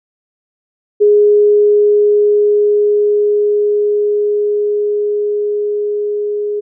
sine tone with level ramp, 415.3 Hz, G#4, in tune, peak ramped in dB -5 to -15 dBFS, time 1-6.61 s, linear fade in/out 20 ms, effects none

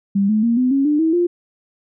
sine tone with pitch steps, 198.4 / 215.1 / 233.2 / 252.9 / 274.2 / 297.3 / 322.3 / 349.4 Hz, G3 / A3 / A#3 / B3 / C#4 / D4 / E4 / F4, +21 / -39 / +1 / +41 / -19 / +21 / -39 / +1 cents, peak -13 dBFS, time 0.15-1.27 s, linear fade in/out 10 ms, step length 140 ms, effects none

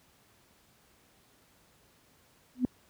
sine tone with exponential growth, 250.6 Hz, B3, 25 cents sharp, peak -19 dBFS, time 2.55-2.65 s, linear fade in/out 1 ms, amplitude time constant 21 ms, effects pink hiss -64 dBFS RMS until 2.89 s + high-pass 60 Hz 12 dB/octave

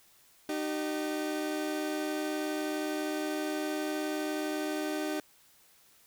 30% pulse tone pair together, 305.3 / 384.7 Hz, D#4 / G4, -33 / -33 cents, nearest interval major third, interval 400 cents, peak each -30 / -34 dBFS, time 0.49-5.2 s, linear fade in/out 2 ms, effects white hiss -62 dBFS RMS until 6.06 s

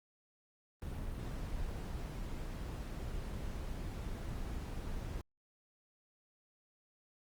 brown noise, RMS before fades -41 dBFS, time 0.82-5.21 s, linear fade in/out 0 ms, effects Opus 32 kbps

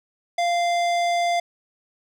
sine tone with hard clipping, 694 Hz, F5, 11 cents flat, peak -21 dBFS, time 0.38-1.4 s, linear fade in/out 5 ms, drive 16 dB, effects none

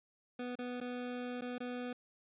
25% pulse tone with dropouts, 246.9 Hz, B3, in tune, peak -35 dBFS, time 0.39-1.93 s, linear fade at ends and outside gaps 5 ms, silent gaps 0.555-0.588 / 0.804-0.811 / 1.411-1.419 / 1.582-1.603 s, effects resampled to 8000 Hz

